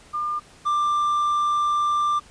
sine / triangle tone pair in turn, 1200 / 1184.8 Hz, D6 / D6, +37 / +15 cents, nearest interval unison, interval 22 cents, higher first, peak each -23 / -17 dBFS, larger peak second, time 0.13-0.4 / 0.65-2.2 s, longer second, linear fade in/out 20 ms, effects pink hiss -50 dBFS RMS until 2.3 s + resampled to 22050 Hz

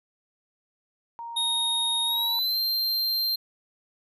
sine tone, 932.3 Hz, A#5, in tune, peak -34 dBFS, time 1.19-2.39 s, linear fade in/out 0 ms
square tone with pitch glide, 3729 to 4162 Hz, A#7 to C8, 0 to -10 cents, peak -24 dBFS, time 1.36-3.36 s, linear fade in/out 10 ms, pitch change +190 cents, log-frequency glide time 2.05-2.59 s
effects none

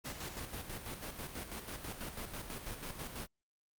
pink noise with tremolo, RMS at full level -42 dBFS, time 0.04-3.27 s, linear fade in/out 20 ms, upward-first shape square, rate 6.1 Hz, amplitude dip 50%, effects Opus 48 kbps

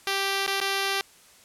5% pulse tone with dropouts, 392 Hz, G4, in tune, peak -13 dBFS, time 0.07-1.01 s, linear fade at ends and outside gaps 1 ms, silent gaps 0.465-0.476 / 0.602-0.613 s, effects white hiss -54 dBFS RMS until 1.44 s + low-pass 11000 Hz 12 dB/octave

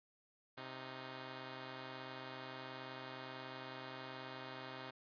5% pulse tone pair together, 130.75 / 311.3 Hz, C3 / D#4, -1 / +1 cents, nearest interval octave + minor third, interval 1502 cents, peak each -37 / -40 dBFS, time 0.57-4.91 s, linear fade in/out 10 ms, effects resampled to 11025 Hz

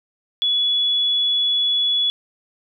sine tone, 3400 Hz, G#7, 40 cents sharp, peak -16 dBFS, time 0.42-2.1 s, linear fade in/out 0 ms, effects none

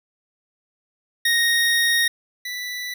25% pulse tone pair in turn, 1864.7 / 1975.6 Hz, A#6 / B6, 0 / 0 cents, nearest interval minor second, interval 100 cents, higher second, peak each -13 / -24 dBFS, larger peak first, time 1.25-2.08 / 2.45-2.94 s, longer first, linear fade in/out 5 ms, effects none

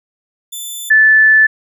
10% pulse / sine tone pair in turn, 3520 / 1747.8 Hz, A7 / A6, 0 / -12 cents, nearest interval octave, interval 1212 cents, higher first, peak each -16 / -5 dBFS, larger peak second, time 0.52-0.9 / 0.9-1.47 s, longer second, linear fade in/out 10 ms, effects none

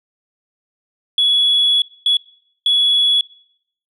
sine tone bursts at uneven times, 3381 Hz, G#7, 30 cents sharp, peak -10 dBFS, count 3, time 1.18-1.82 / 2.06-2.17 / 2.66-3.21 s, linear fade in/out 2 ms, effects noise-tail reverb RT60 0.7 s tail -23 dB re dry + tanh soft clip ceiling -7 dBFS

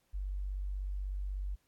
sine tone, 48.16 Hz, G1, 30 cents flat, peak -34 dBFS, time 0.13-1.56 s, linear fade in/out 20 ms, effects pink hiss -75 dBFS RMS until 1.67 s + AAC 64 kbps

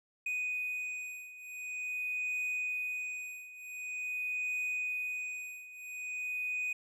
triangle beating tone pair, 2489 / 2489.46 Hz, D#7 / D#7, 0 / 0 cents, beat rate 0.46 Hz, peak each -38 / -35 dBFS, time 0.26-6.73 s, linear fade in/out 5 ms, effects none

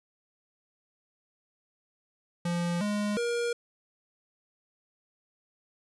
square tone with pitch steps, 173 / 207.3 / 474 Hz, F3 / G#3 / A#4, -16 / -3 / +29 cents, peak -28 dBFS, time 2.45-3.53 s, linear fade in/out 5 ms, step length 360 ms, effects resampled to 24000 Hz + 11-bit

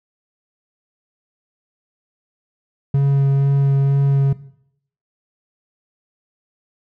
triangle tone with vibrato, 138.59 Hz, C#3, in tune, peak -10 dBFS, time 2.94-4.33 s, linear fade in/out 5 ms, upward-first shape sine, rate 2.1 Hz, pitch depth 10 cents each way, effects noise-tail reverb RT60 0.7 s tail -17 dB re dry

